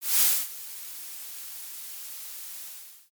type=noise with ADSR envelope; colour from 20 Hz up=blue; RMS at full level=-19 dBFS; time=0.01-3.1 s; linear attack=200 ms; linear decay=260 ms; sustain=-20 dB; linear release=480 ms; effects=MP3 96 kbps